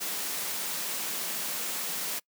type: high-pass noise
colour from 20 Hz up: white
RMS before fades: -33 dBFS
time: 0-2.2 s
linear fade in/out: 20 ms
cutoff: 150 Hz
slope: 96 dB/octave
effects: noise-tail reverb RT60 0.1 s tail -25 dB re dry